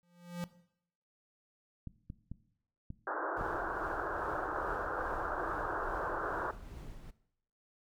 square tone with exponential growth, 174.61 Hz, F3, in tune, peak -34 dBFS, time 0.03-0.44 s, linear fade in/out 0 ms, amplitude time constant 89 ms
clicks, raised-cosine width 5 ms, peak -30 dBFS, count 5, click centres 1.873 / 2.101 / 2.316 / 2.904 / 3.412 s
white band-pass noise, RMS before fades -37 dBFS, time 3.07-6.51 s, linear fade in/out 2 ms, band 300 to 1600 Hz, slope 96 dB/octave
brown noise with tremolo, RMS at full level -45 dBFS, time 3.36-7.11 s, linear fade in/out 10 ms, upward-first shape triangle, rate 2.4 Hz, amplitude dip 45%
effects noise-tail reverb RT60 0.7 s tail -17 dB re dry

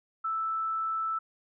sine tone, 1318.5 Hz, E6, in tune, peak -28 dBFS, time 0.24-1.19 s, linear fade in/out 10 ms, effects none

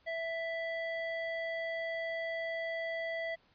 square tone with band-pass filter, 660 Hz, E5, 2 cents sharp, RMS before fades -37 dBFS, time 0.06-3.36 s, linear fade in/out 20 ms, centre 1400 Hz, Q 7.7, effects pink hiss -68 dBFS RMS until 3.54 s + resampled to 11025 Hz

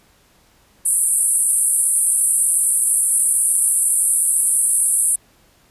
pink band-pass noise, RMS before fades -17 dBFS, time 0.85-5.16 s, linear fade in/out 10 ms, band 8600 to 11000 Hz, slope 96 dB/octave, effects pink hiss -55 dBFS RMS until 5.7 s + resampled to 32000 Hz

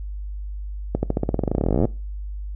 accelerating click train, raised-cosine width 2 ms, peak -7 dBFS, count 29, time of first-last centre 0.95-1.853 s, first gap 80 ms, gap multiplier 0.92, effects noise-tail reverb RT60 0.3 s tail -22 dB re dry + added 50 Hz sine -28 dBFS peak until 2.55 s

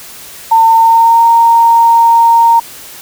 sine tone with pitch glide, 904 to 925.1 Hz, A5 to A#5, +47 to -13 cents, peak -3 dBFS, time 0.51-2.6 s, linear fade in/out 10 ms, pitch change +40 cents, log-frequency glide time 0.7-1.24 s, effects white hiss -31 dBFS RMS until 3.01 s

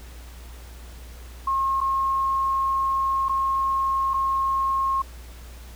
sine tone with dropouts, 1077 Hz, C6, 50 cents sharp, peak -20 dBFS, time 1.47-5.02 s, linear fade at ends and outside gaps 5 ms, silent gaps 1.805-1.812 / 3.285-3.293 / 4.136-4.14 s, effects added 60 Hz sine -39 dBFS peak until 5.75 s + pink hiss -48 dBFS RMS until 5.75 s

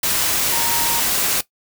sine tone in noise, 932.3 Hz, A#5, in tune, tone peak -25 dBFS, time 0.52-1 s, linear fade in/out 5 ms, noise white, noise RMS -19 dBFS, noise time 0.03-1.41 s, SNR -9 dB, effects noise-tail reverb RT60 0.1 s tail -17 dB re dry

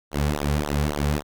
sawtooth tone with flanger, 73.42 Hz, D2, in tune, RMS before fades -24 dBFS, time 0.11-1.23 s, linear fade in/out 50 ms, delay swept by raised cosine 0.4 to 3.3 ms, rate 3.6 Hz, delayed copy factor -1, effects none

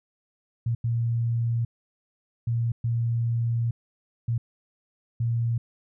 sine tone bursts at uneven times, 116.8 Hz, A#2, 4 cents sharp, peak -22 dBFS, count 6, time 0.66-0.75 / 0.84-1.65 / 2.47-2.72 / 2.84-3.71 / 4.28-4.38 / 5.2-5.58 s, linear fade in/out 5 ms, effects none

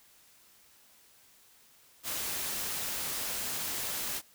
white noise, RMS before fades -35 dBFS, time 2.03-4.22 s, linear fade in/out 50 ms, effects white hiss -61 dBFS RMS until 4.34 s

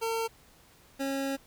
25% pulse tone pair in turn, 453.5 / 272.9 Hz, A#4 / C#4, -48 / -27 cents, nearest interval major sixth, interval 879 cents, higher first, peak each -25 / -26 dBFS, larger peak first, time 0.01-0.28 / 0.99-1.37 s, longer second, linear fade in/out 20 ms, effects pink hiss -59 dBFS RMS until 1.46 s

